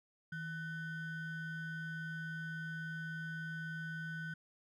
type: ring-modulated tone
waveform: triangle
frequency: 830.6 Hz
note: G#5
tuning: in tune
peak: -35 dBFS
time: 0.32-4.34 s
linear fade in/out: 5 ms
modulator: 670 Hz
effects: none